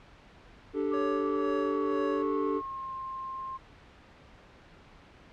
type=chord; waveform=triangle; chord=D suspended fourth; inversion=none; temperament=just; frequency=293.7 / 391.6 / 440.5 Hz; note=D4 / G4 / A4; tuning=0 / -2 / +2 cents; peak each=-30 dBFS; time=0.73-2.62 s; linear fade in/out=50 ms
type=tone with pitch glide; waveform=sine; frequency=1174.7 to 1058.7 Hz; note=D6 to C6; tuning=0 to +20 cents; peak=-35 dBFS; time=0.91-3.58 s; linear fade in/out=20 ms; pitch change=-180 cents; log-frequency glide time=1.1-2.95 s
type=tone with tremolo; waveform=square; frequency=559 Hz; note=C#5; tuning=14 cents sharp; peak=-35 dBFS; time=0.93-2.23 s; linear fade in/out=10 ms; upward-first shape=sine; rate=2 Hz; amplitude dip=75%
effects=pink hiss -54 dBFS RMS until 5.32 s + low-pass 3000 Hz 12 dB/octave